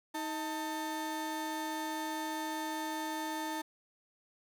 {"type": "tone pair together", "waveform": "35% pulse", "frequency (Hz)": [315.2, 895], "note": ["D#4", "A5"], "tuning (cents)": [23, 29], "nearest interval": "octave + tritone", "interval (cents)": 1806, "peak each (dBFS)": [-37, -36], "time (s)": [0.14, 3.62], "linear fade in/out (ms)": 10, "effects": []}